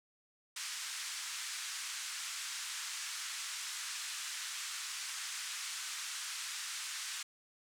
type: band-pass noise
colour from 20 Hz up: white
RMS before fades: -42 dBFS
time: 0.56-7.23 s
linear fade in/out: 5 ms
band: 1200 to 8400 Hz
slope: 24 dB/octave
effects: none